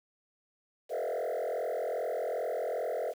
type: tone with frequency modulation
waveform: sine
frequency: 565 Hz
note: C#5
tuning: 33 cents sharp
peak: -28 dBFS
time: 0.89-3.14 s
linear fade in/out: 50 ms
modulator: 42.5 Hz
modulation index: 3
effects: tanh soft clip ceiling -29 dBFS + 9-bit